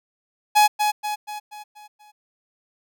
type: tone with echo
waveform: 45% pulse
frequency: 841 Hz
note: G#5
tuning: 22 cents sharp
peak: -12 dBFS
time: 0.55-0.68 s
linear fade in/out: 20 ms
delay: 240 ms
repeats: 6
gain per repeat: -6 dB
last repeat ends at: 2.12 s
effects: none